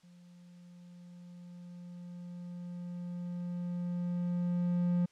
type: tone with level ramp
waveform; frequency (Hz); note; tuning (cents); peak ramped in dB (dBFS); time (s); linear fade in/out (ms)
triangle; 175.9; F3; +13; -53 to -24; 0.03-5.06; 10
effects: white hiss -68 dBFS RMS until 5.11 s + low-pass 6000 Hz 12 dB/octave